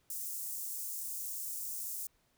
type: high-pass noise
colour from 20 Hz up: white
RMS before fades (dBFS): -40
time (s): 0.1-2.07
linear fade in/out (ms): 2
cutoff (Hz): 6800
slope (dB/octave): 24
effects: pink hiss -73 dBFS RMS until 2.37 s